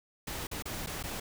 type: noise with dropouts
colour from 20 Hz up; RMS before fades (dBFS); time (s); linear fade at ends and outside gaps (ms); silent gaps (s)
pink; -38; 0.27-1.2; 5; 0.47-0.513 / 0.624-0.655 / 0.863-0.87 / 1.028-1.037
effects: none